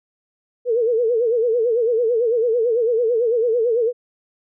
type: tone with vibrato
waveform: sine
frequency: 466.2 Hz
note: A#4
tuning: in tune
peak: -15 dBFS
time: 0.65-3.93 s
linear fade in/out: 50 ms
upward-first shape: sine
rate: 9 Hz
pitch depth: 110 cents each way
effects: none